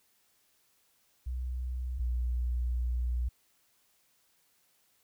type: tone pair in turn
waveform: sine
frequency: 62.6 / 60.71 Hz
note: B1 / B1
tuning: +24 / -29 cents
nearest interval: minor second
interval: 53 cents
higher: first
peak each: -32 / -28 dBFS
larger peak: second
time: 1.26-1.99 / 1.99-3.29 s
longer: second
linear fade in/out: 10 ms
effects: white hiss -70 dBFS RMS until 5.03 s